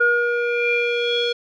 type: tone with low-pass filter sweep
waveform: square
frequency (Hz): 477.3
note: A#4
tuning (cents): +41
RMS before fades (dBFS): -20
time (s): 0-1.33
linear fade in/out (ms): 10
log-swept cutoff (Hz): 1400 to 3800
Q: 6.8
effects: none